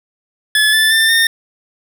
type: tone with pitch steps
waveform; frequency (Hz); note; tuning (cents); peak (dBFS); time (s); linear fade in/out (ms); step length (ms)
25% pulse; 1721 / 1754.1 / 1787.9 / 1822.3; A6 / A6 / A6 / A#6; -39 / -6 / +27 / -40; -6; 0.55-1.27; 2; 180
effects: none